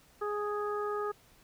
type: harmonic tone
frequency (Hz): 415.3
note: G#4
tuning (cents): 0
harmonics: 1 / 2 / 3 / 4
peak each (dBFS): -33 / -42 / -36 / -47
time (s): 0.21-1.12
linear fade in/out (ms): 10
effects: pink hiss -62 dBFS RMS until 1.43 s